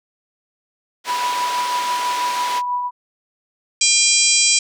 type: band-pass noise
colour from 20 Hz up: white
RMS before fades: -28 dBFS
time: 1.04-2.62 s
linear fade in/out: 50 ms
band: 400 to 4500 Hz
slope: 12 dB/octave
type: tone with tremolo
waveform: sine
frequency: 983 Hz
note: B5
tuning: 8 cents flat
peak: -17 dBFS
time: 1.06-2.91 s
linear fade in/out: 50 ms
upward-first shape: triangle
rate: 6.1 Hz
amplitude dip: 40%
type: harmonic tone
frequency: 802 Hz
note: G5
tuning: 39 cents sharp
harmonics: 3 / 4 / 5 / 6 / 7 / 8 / 9 / 10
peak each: -21 / -23 / -24 / -20 / -19 / -24 / -19 / -20 dBFS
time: 3.81-4.59 s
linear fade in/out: 5 ms
effects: none